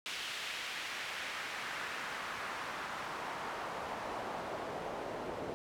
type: noise with band-pass filter sweep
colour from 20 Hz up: pink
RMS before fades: -41 dBFS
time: 0.06-5.54 s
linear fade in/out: 0 ms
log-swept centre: 2900 to 520 Hz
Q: 1.2
effects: none